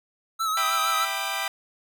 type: tone with vibrato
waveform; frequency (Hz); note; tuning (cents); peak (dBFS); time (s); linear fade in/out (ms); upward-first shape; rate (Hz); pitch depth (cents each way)
square; 1300; E6; -24; -24; 0.39-1.06; 20; sine; 6.5; 48
type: chord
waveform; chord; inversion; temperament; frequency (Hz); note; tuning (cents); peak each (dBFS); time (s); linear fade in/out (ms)
15% pulse; E minor seventh; none; equal with one note detuned; 659.3 / 784 / 987.8 / 1200; E5 / G5 / B5 / D6; 0 / 0 / 0 / +37; -29 / -24 / -27 / -25; 0.57-1.48; 2
effects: none